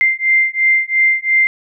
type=beating tone pair; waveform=sine; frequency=2090 / 2092.9 Hz; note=C7 / C7; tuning=-2 / 0 cents; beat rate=2.9 Hz; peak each=-14 dBFS; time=0.01-1.47 s; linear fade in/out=0 ms; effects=none